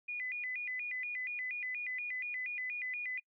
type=tone with vibrato; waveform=sine; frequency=2217 Hz; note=C#7; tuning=in tune; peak=-36 dBFS; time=0.08-3.2 s; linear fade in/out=10 ms; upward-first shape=square; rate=4.2 Hz; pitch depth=170 cents each way; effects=noise-tail reverb RT60 0.1 s tail -26 dB re dry